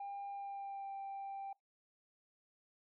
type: tone with pitch glide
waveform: sine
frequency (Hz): 800 to 787.2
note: G5 to G5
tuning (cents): +35 to +7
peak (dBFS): -40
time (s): 0-1.53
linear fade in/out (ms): 5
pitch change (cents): -28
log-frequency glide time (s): 0.3-0.92
effects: noise-tail reverb RT60 0.2 s tail -26 dB re dry + tanh soft clip ceiling -40 dBFS